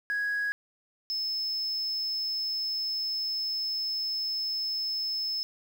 sine tone pair in turn, 1661.2 / 5228 Hz, G#6 / E8, 0 / -15 cents, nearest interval octave + minor sixth, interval 1985 cents, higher second, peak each -25 / -27 dBFS, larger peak first, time 0.1-0.52 / 1.1-5.43 s, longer second, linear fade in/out 0 ms, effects tanh soft clip ceiling -25 dBFS + 9-bit

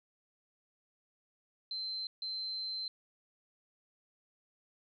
sine tone bursts at uneven times, 4100 Hz, C8, 36 cents flat, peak -36 dBFS, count 2, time 1.71-2.07 / 2.22-2.88 s, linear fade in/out 2 ms, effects none

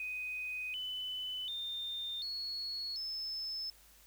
sine tone with pitch steps, 2501 / 3009 / 3620 / 4354 / 5239 Hz, D#7 / F#7 / A7 / C#8 / E8, +8 / +28 / +48 / -32 / -12 cents, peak -37 dBFS, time 0-3.7 s, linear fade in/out 2 ms, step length 740 ms, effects added 50 Hz sine -65 dBFS peak until 4.06 s + white hiss -62 dBFS RMS until 4.06 s

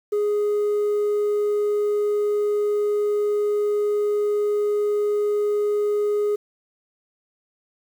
sine tone, 415.3 Hz, G#4, in tune, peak -16 dBFS, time 0.12-6.36 s, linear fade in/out 10 ms, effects tanh soft clip ceiling -18 dBFS + 8-bit

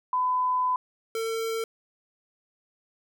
sine / square tone pair in turn, 1006 / 451 Hz, B5 / A4, +32 / +43 cents, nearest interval octave + major second, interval 1389 cents, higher first, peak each -22 / -28 dBFS, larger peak first, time 0.13-0.76 / 1.15-1.64 s, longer first, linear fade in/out 2 ms, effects none

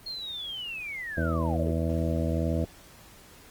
sine linear sweep, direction down, 4290 to 337.3 Hz, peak -33 dBFS, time 0.06-1.71 s, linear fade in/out 5 ms
harmonic tone, 81.7 Hz, E2, 15 cents flat, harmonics 1 / 2 / 3 / 4 / 6 / 7 / 8, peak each -28 / -31 / -33 / -34 / -36 / -36 / -37 dBFS, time 1.17-2.65 s, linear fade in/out 5 ms
effects pink hiss -52 dBFS RMS until 3.5 s + Opus 24 kbps

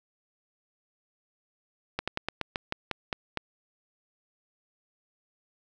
slowing click train, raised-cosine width 0.3 ms, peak -13 dBFS, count 10, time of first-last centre 1.99-3.373 s, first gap 86 ms, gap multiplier 1.14, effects none

